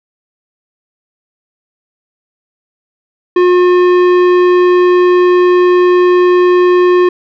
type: tone with tanh clipping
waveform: triangle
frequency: 359 Hz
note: F4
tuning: 48 cents sharp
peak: -7 dBFS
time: 3.36-7.09 s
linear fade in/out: 5 ms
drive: 18 dB
effects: none